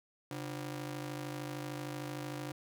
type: ring-modulated tone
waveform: sawtooth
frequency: 216.8 Hz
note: A3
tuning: 25 cents flat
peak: -32 dBFS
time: 0.31-2.52 s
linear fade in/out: 2 ms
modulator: 81.8 Hz
effects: none